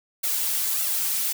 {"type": "noise with flanger", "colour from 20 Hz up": "blue", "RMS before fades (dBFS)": -25, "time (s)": [0.23, 1.33], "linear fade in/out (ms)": 10, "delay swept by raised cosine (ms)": [1.4, 4.6], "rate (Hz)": 1.7, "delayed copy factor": 0.8, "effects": []}